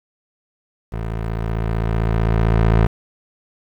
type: tone with level ramp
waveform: 20% pulse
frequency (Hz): 55.6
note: A1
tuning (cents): +19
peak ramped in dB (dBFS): -19 to -6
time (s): 0.92-2.87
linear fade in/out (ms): 10
effects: low-pass 2000 Hz 12 dB/octave + 7-bit